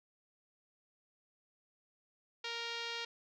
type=tone with low-pass filter; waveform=5% pulse; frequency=466.2 Hz; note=A#4; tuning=in tune; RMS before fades=-41 dBFS; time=2.44-3.05 s; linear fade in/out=5 ms; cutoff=4000 Hz; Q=1.4; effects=none